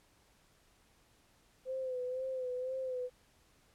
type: tone with vibrato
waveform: sine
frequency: 512 Hz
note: C5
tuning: 38 cents flat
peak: -35 dBFS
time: 1.65-3.1 s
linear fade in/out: 50 ms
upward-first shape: sine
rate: 2 Hz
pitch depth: 46 cents each way
effects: pink hiss -68 dBFS RMS until 3.74 s + low-pass 12000 Hz 12 dB/octave

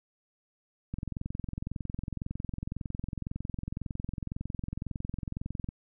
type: click train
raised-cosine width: 5 ms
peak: -22 dBFS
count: 105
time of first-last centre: 0.94-5.689 s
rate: 21.9 Hz
effects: none

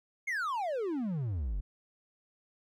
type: exponential sweep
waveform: triangle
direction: down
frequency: 2217 to 41.97 Hz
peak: -29 dBFS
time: 0.27-1.61 s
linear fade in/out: 10 ms
effects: none

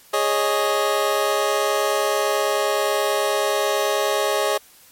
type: chord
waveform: 25% pulse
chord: Ab suspended fourth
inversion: none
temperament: just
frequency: 415.3 / 553.7 / 623 Hz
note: Ab4 / Db5 / Eb5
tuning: 0 / -2 / +2 cents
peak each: -19 dBFS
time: 0.13-4.58 s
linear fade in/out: 10 ms
effects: white hiss -50 dBFS RMS until 4.91 s + MP3 64 kbps

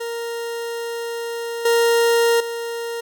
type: tone with level steps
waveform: 40% pulse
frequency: 466.2 Hz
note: A#4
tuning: in tune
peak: -24 / -13 / -24 dBFS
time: 0-3.01 s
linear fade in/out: 10 ms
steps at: 1.65 / 2.4 s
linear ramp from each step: 5 ms
effects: none

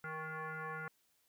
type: tone with frequency modulation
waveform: sine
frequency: 155.56 Hz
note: D#3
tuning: in tune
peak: -40 dBFS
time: 0.04-0.88 s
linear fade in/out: 2 ms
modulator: 315 Hz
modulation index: 5.4
effects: white hiss -75 dBFS RMS until 1.28 s

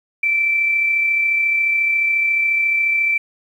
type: tone with amplitude modulation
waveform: sine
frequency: 2334 Hz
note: D7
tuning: 11 cents flat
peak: -13 dBFS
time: 0.23-3.18 s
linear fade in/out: 5 ms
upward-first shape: sine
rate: 34.2 Hz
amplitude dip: 30%
effects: 8-bit

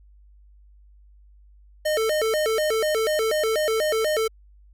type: tone with vibrato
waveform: square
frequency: 521 Hz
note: C5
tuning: 7 cents flat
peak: -21 dBFS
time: 1.85-4.28 s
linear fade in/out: 10 ms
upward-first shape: square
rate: 4.1 Hz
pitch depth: 280 cents each way
effects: added 50 Hz sine -49 dBFS peak until 4.73 s

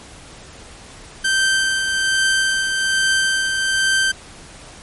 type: tone with tremolo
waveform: sawtooth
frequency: 1559 Hz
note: G6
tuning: 10 cents flat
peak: -10 dBFS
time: 1.24-4.12 s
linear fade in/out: 10 ms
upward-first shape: triangle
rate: 1.2 Hz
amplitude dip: 45%
effects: pink hiss -40 dBFS RMS until 4.82 s + MP3 48 kbps

